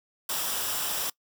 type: noise with comb filter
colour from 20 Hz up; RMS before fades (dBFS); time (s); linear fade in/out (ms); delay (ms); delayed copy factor
white; -30; 0.29-1.1; 5; 0.46; -0.5
effects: noise-tail reverb RT60 0.1 s tail -23 dB re dry